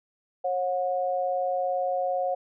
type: tone pair together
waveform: sine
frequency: 543.7 / 726 Hz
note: C#5 / F#5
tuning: -34 / -33 cents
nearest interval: perfect fourth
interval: 501 cents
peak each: -27 dBFS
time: 0.44-2.35 s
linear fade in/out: 10 ms
effects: none